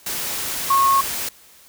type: tone in noise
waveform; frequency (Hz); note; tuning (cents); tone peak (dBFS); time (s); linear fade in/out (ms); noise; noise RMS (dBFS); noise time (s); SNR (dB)
sine; 1093; C#6; -25; -13; 0.7-1.01; 5; white; -26; 0.06-1.29; +10
effects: white hiss -49 dBFS RMS until 1.68 s